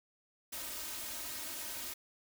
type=noise with comb filter; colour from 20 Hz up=white; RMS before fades=-42 dBFS; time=0.52-1.94 s; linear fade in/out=10 ms; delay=3.2 ms; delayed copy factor=+0.95; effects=none